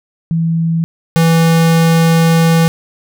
sine / square tone pair in turn, 164.81 / 164.81 Hz, E3 / E3, 0 / 0 cents, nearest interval unison, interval 0 cents, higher neither, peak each -11 / -8 dBFS, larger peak second, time 0.31-0.84 / 1.16-2.68 s, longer second, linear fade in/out 0 ms, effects none

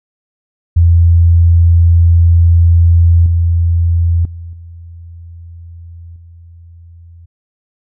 sine tone with level steps, 84.7 Hz, E2, 48 cents sharp, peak -4 / -8 / -24 / -29 / -34 dBFS, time 0.76-7.26 s, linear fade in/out 10 ms, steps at 3.26 / 4.25 / 4.53 / 6.16 s, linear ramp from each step 2 ms, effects none

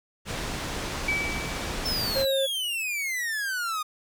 pink low-pass noise, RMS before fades -32 dBFS, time 0.25-2.26 s, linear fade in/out 50 ms, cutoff 7200 Hz, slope 12 dB/octave
sine tone with exponential decay, 2300 Hz, D7, 37 cents flat, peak -22 dBFS, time 1.08-2.05 s, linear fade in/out 5 ms, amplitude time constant 210 ms
45% pulse exponential sweep, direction down, 5360 to 1217 Hz, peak -27 dBFS, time 1.85-3.83 s, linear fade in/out 10 ms
triangle tone, 540 Hz, C#5, 45 cents flat, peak -21 dBFS, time 2.15-2.47 s, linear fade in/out 20 ms
effects none

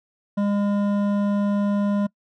triangle tone with hard clipping, 203.1 Hz, G#3, 38 cents flat, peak -21 dBFS, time 0.37-2.07 s, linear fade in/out 10 ms, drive 15 dB, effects noise-tail reverb RT60 0.1 s tail -24 dB re dry

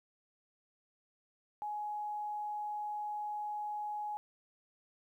sine tone, 838 Hz, G#5, 15 cents sharp, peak -36 dBFS, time 1.62-4.17 s, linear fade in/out 0 ms, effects 12-bit

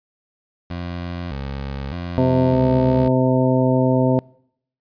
20% pulse tone with vibrato, 77.5 Hz, D#2, 6 cents flat, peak -21 dBFS, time 0.7-3.08 s, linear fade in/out 5 ms, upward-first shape square, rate 0.82 Hz, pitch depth 210 cents each way
harmonic tone, 129 Hz, C3, 24 cents flat, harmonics 1 / 2 / 3 / 4 / 5 / 7, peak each -19 / -18 / -24 / -22 / -23 / -27 dBFS, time 2.18-4.19 s, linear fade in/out 0 ms
effects noise-tail reverb RT60 0.7 s tail -25 dB re dry + resampled to 11025 Hz

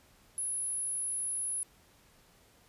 sine tone, 10548 Hz, E9, in tune, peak -32 dBFS, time 0.38-1.63 s, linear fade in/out 0 ms, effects pink hiss -63 dBFS RMS until 2.68 s + resampled to 32000 Hz

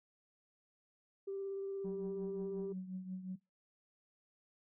sine tone with vibrato, 392 Hz, G4, in tune, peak -38 dBFS, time 1.27-2.73 s, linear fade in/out 10 ms, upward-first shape square, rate 17 Hz, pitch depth 9 cents each way
sine tone with tremolo, 185.9 Hz, F#3, 8 cents sharp, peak -37 dBFS, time 1.84-3.36 s, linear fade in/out 10 ms, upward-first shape triangle, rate 5.6 Hz, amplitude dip 70%
effects noise-tail reverb RT60 0.2 s tail -21 dB re dry + tanh soft clip ceiling -33 dBFS

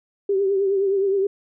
sine tone with vibrato, 392 Hz, G4, in tune, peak -17 dBFS, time 0.29-1.27 s, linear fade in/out 5 ms, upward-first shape triangle, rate 9.6 Hz, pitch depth 63 cents each way, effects none

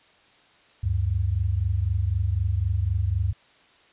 sine tone pair together, 74.06 / 98 Hz, D2 / G2, +15 / 0 cents, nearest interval perfect fourth, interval 485 cents, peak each -25 / -23 dBFS, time 0.83-3.33 s, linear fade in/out 10 ms, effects white hiss -57 dBFS RMS until 3.92 s + resampled to 8000 Hz

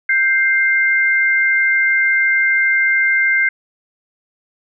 sine tone pair together, 1571.7 / 2098 Hz, G6 / C7, +4 / +4 cents, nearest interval perfect fourth, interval 500 cents, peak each -15 / -14 dBFS, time 0.09-3.49 s, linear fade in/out 5 ms, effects none

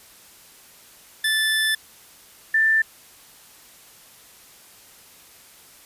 25% pulse / sine tone pair in turn, 1754 / 1775.4 Hz, A6 / A6, -6 / +15 cents, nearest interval unison, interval 21 cents, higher second, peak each -15 dBFS, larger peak neither, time 1.24-1.75 / 2.54-2.82 s, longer first, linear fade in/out 5 ms, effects white hiss -49 dBFS RMS until 5.85 s + resampled to 32000 Hz

